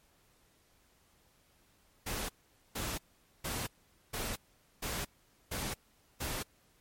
pink noise bursts, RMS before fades -37 dBFS, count 7, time 2.06-6.43 s, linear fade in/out 10 ms, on 230 ms, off 460 ms, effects pink hiss -68 dBFS RMS until 6.8 s + MP3 64 kbps

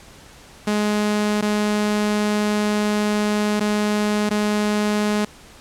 sawtooth tone with dropouts, 209.5 Hz, G#3, 15 cents sharp, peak -14 dBFS, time 0.67-5.25 s, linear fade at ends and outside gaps 5 ms, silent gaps 1.413-1.423 / 3.598-3.606 / 4.293-4.308 s, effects pink hiss -45 dBFS RMS until 5.6 s + low-pass 10000 Hz 12 dB/octave

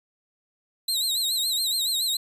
sawtooth tone with vibrato, 3963 Hz, B7, 5 cents sharp, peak -20 dBFS, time 0.88-2.17 s, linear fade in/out 5 ms, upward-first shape sine, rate 7.1 Hz, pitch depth 110 cents each way, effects resampled to 32000 Hz

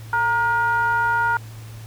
triangle ring-modulated tone, 246.9 Hz, B3, in tune, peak -12 dBFS, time 0.13-1.37 s, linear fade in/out 2 ms, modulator 1180 Hz, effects added 111 Hz sine -35 dBFS peak until 1.86 s + pink hiss -46 dBFS RMS until 1.86 s

